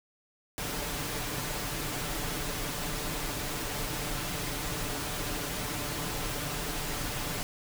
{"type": "noise with comb filter", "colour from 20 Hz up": "pink", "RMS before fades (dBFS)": -34, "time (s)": [0.58, 7.43], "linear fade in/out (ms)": 0, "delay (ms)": 6.8, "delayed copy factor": 0.55, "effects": []}